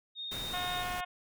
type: tone with vibrato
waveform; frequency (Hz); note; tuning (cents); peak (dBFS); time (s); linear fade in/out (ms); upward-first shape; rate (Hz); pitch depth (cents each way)
sine; 3689; A#7; -19; -37; 0.15-0.85; 50; triangle; 19; 22
type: noise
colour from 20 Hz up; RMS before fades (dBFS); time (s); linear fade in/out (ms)
pink; -42; 0.31-1.01; 10
type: harmonic tone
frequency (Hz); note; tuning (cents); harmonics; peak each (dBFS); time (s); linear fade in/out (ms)
360; F#4; -47; 2 / 3 / 4 / 5 / 6 / 7 / 8 / 9 / 10; -37 / -41 / -43 / -45 / -47 / -48 / -49 / -50 / -51; 0.53-1.05; 10
effects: none

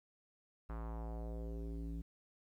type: tone with low-pass filter sweep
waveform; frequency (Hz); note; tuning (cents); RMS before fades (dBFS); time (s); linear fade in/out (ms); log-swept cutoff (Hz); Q
square; 56.4; A1; +44; -43; 0.69-2.02; 10; 1300 to 240; 2.3
effects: 12-bit

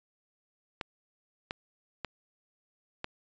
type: clicks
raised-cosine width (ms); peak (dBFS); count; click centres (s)
0.3; -18; 4; 0.812 / 1.509 / 2.047 / 3.044
effects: resampled to 16000 Hz

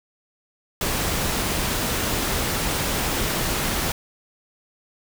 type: noise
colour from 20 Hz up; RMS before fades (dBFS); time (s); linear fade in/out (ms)
pink; -24; 0.81-3.92; 2
effects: none

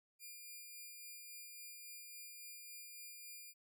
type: tone with tremolo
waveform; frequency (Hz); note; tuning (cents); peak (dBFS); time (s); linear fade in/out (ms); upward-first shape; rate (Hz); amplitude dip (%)
5% pulse; 2400; D7; +37; -40; 0.19-3.54; 50; sine; 3.6; 25
effects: none

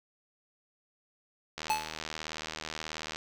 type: click train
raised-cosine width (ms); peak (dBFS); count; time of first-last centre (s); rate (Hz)
0.2; -19; 125; 1.58-3.16; 78.5
type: tone with exponential decay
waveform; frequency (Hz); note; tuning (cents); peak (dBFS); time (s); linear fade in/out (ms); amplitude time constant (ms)
square; 865; A5; -30; -24; 1.7-1.99; 0; 63
effects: none

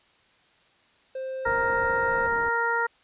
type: tone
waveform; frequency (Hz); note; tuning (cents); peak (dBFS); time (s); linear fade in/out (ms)
triangle; 525; C5; +6; -28; 1.15-2.27; 5
type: harmonic tone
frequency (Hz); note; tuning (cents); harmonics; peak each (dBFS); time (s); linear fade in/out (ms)
466.2; A#4; 0; 1 / 2 / 3 / 4; -30 / -27 / -26 / -30; 1.45-2.87; 10
type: low-pass noise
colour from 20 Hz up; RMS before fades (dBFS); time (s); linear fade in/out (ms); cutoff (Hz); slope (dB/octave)
pink; -40; 1.46-2.49; 5; 920; 12
effects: white hiss -61 dBFS RMS until 3.03 s + resampled to 8000 Hz

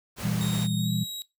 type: noise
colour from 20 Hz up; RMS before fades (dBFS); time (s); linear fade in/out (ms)
pink; -36; 0.16-0.68; 50
type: chord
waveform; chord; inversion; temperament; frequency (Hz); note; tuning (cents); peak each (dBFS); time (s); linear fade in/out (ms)
sine; E diminished; second; just; 118.67 / 164.81 / 197.78; Bb2 / E3 / G3; +31 / 0 / +16; -29; 0.23-1.04; 10
type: tone with pitch glide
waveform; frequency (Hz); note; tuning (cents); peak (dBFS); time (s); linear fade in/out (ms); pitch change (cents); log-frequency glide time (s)
sawtooth; 3729 to 3836; A#7 to A#7; 0 to +49; -31; 0.41-1.22; 0; +49; 0.77-0.91
effects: noise-tail reverb RT60 0.2 s tail -19 dB re dry + high-pass 60 Hz 12 dB/octave

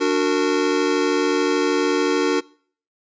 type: chord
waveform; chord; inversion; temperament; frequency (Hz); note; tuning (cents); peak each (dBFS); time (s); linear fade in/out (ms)
square; D augmented; none; just; 293.7 / 367.1 / 458.9; D4 / F#4 / A#4; 0 / -14 / -27; -22; 0-2.41; 20
effects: noise-tail reverb RT60 0.5 s tail -23 dB re dry + resampled to 16000 Hz

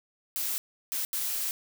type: noise bursts at uneven times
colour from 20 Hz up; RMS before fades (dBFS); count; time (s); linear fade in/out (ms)
blue; -31; 3; 0.36-0.58 / 0.92-1.05 / 1.13-1.51; 0
effects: none

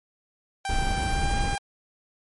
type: tone with pitch glide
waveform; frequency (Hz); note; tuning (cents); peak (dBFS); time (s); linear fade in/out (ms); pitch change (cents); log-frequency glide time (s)
sawtooth; 784 to 800; G5 to G5; 0 to +35; -24; 0.65-1.58; 2; +35; 1.05-1.38
type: noise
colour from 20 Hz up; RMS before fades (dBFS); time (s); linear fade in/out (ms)
brown; -26; 0.69-1.56; 5
effects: MP3 48 kbps

